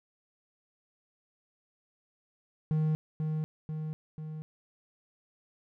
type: tone with echo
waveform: triangle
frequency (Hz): 155.56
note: D#3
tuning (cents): 0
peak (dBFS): -23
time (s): 2.71-2.95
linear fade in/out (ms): 0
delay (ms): 490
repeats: 3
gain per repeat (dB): -4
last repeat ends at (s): 4.42
effects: none